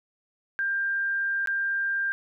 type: tone with dropouts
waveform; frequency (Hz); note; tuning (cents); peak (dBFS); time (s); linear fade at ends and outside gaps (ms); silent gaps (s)
sine; 1592; G6; +26; -24; 0.59-2.12; 0; 1.46-1.473
effects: none